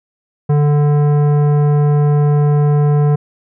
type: tone with tanh clipping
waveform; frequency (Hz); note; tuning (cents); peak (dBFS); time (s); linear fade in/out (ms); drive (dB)
triangle; 146.83; D3; 0; -11; 0.49-3.16; 10; 18
effects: none